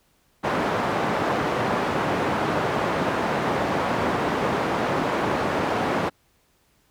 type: band-pass noise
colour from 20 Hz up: white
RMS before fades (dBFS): -24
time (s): 0.43-6.1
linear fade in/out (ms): 20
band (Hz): 110 to 1000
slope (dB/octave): 12
effects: pink hiss -64 dBFS RMS until 6.9 s